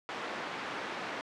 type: band-pass noise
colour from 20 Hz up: white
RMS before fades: -39 dBFS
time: 0.09-1.21 s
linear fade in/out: 0 ms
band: 210 to 1800 Hz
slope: 12 dB/octave
effects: low-pass 7000 Hz 12 dB/octave